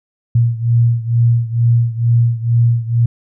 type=beating tone pair; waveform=sine; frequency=116.9 / 119.1 Hz; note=A#2 / A#2; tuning=+5 / +38 cents; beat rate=2.2 Hz; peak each=-12 / -15 dBFS; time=0.35-3.06 s; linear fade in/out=5 ms; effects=none